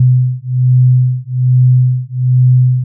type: beating tone pair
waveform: sine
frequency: 126 / 127.2 Hz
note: B2 / C3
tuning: +35 / -48 cents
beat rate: 1.2 Hz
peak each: -10 dBFS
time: 0-2.84 s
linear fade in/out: 5 ms
effects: none